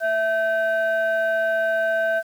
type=tone pair together; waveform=sine; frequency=659.3 / 1544.7 Hz; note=E5 / G6; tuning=0 / -26 cents; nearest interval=octave + minor third; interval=1474 cents; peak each=-19 / -22 dBFS; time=0-2.23 s; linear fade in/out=50 ms; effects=tanh soft clip ceiling -14 dBFS + 8-bit